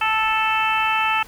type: harmonic tone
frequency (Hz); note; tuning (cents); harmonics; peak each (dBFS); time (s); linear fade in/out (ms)
439; A4; -4; 2 / 3 / 4 / 5 / 6 / 7; -22 / -23 / -28 / -30 / -22 / -30; 0.01-1.23; 5
effects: pink hiss -45 dBFS RMS until 1.27 s